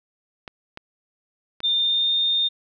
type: clicks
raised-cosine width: 0.3 ms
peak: -19 dBFS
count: 3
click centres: 0.478 / 0.774 / 1.604 s
type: tone with pitch glide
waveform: sine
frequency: 3609 to 3643 Hz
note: A7 to A#7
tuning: +43 to -41 cents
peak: -18 dBFS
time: 1.63-2.49 s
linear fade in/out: 20 ms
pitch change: +16 cents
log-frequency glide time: 1.74-2.13 s
effects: none